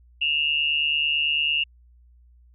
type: tone pair together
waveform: sine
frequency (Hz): 2700 / 2849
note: E7 / F7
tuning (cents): +41 / +34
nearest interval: minor second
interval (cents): 93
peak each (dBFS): -23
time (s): 0.21-1.64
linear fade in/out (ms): 10
effects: added 60 Hz sine -51 dBFS peak until 2.54 s